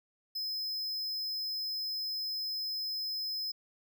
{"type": "tone", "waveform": "square", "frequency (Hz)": 5100, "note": "D#8", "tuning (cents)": 42, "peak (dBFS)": -34, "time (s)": [0.35, 3.52], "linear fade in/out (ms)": 10, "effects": []}